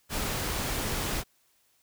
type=noise; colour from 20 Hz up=pink; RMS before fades=-31 dBFS; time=0.09-1.24 s; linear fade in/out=50 ms; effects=white hiss -68 dBFS RMS until 1.82 s